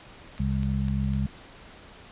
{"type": "click train", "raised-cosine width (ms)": 0.2, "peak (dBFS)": -26, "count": 4, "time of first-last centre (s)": [0.38, 1.136], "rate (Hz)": 3.97}
{"type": "harmonic tone", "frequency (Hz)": 67, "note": "C2", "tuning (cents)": 42, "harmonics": [1, 2, 3], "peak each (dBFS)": [-28, -28, -28], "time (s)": [0.39, 1.27], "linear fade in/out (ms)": 10}
{"effects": ["pink hiss -48 dBFS RMS until 2.11 s", "resampled to 8000 Hz"]}